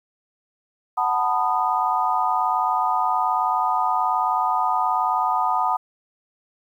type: chord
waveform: sine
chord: B dominant seventh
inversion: second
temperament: just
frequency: 740.8 / 889 / 987.8 / 1234.7 Hz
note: F#5 / A5 / B5 / D#6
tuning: +2 / +18 / 0 / -14 cents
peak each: -24 dBFS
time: 0.97-5.77 s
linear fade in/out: 10 ms
effects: 9-bit